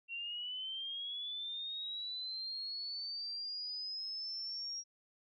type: linear sweep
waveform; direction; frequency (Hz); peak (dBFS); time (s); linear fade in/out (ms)
sine; up; 2723 to 5640; -39; 0.08-4.84; 50
effects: none